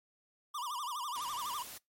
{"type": "tone with vibrato", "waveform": "square", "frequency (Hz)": 1074, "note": "C6", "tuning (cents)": 45, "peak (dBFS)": -37, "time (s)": [0.54, 1.63], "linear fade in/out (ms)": 10, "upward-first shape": "sine", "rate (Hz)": 12, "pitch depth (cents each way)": 220}
{"type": "noise", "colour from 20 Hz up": "white", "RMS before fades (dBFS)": -47, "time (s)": [1.15, 1.78], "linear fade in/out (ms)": 5}
{"effects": ["noise-tail reverb RT60 0.2 s tail -25 dB re dry", "MP3 64 kbps"]}